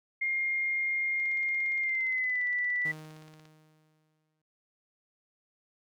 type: tone with pitch glide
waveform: sine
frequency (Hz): 2124 to 1970.3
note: C7 to B6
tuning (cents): +25 to -5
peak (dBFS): -27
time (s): 0.21-2.92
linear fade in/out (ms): 10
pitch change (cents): -130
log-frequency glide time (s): 1.79-2.47
type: click train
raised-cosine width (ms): 0.2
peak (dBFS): -37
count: 40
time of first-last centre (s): 1.2-3.454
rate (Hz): 17.3
type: tone with exponential decay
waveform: sawtooth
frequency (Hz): 155.56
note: D#3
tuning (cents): 0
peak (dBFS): -36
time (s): 2.85-4.42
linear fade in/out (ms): 5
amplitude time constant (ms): 340
effects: none